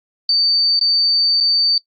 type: tone with dropouts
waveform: sine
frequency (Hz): 4586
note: D8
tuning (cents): -42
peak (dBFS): -12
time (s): 0.29-1.78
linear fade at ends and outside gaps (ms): 2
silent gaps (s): 0.793-0.811 / 1.403-1.407
effects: noise-tail reverb RT60 0.1 s tail -20 dB re dry + Opus 48 kbps